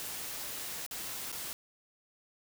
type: noise with dropouts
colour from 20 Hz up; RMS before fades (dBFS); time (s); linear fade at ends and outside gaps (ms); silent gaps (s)
white; -40; 0-1.53; 0; 0.864-0.911 / 1.318-1.326
effects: none